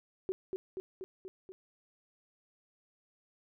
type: tone with echo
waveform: sine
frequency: 376.8 Hz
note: F#4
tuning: 32 cents sharp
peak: -30 dBFS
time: 0.29-0.32 s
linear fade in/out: 0 ms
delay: 240 ms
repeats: 5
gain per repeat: -3 dB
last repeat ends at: 1.52 s
effects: none